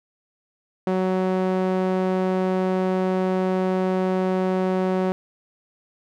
sawtooth tone with band-pass filter, 186.3 Hz, F#3, 12 cents sharp, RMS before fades -22 dBFS, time 0.87-5.12 s, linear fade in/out 0 ms, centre 450 Hz, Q 0.79, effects none

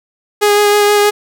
sawtooth tone with vibrato, 413.3 Hz, G#4, 8 cents flat, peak -4 dBFS, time 0.41-1.11 s, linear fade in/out 20 ms, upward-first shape sine, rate 6.3 Hz, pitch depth 13 cents each way, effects none

